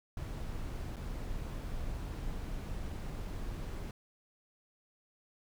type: noise with dropouts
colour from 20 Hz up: brown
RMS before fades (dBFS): -39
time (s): 0.17-3.91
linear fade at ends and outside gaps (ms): 2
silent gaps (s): 0.96-0.966
effects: none